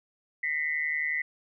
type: tone with amplitude modulation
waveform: sine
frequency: 1996 Hz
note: B6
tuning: 18 cents sharp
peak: -23 dBFS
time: 0.43-1.22 s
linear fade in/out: 5 ms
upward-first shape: sine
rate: 151 Hz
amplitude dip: 80%
effects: none